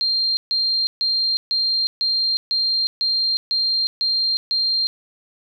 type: tone bursts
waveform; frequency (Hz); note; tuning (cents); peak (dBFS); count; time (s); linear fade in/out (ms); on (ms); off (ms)
sine; 4186; C8; 0; -17; 10; 0.01-4.87; 0; 360; 140
effects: none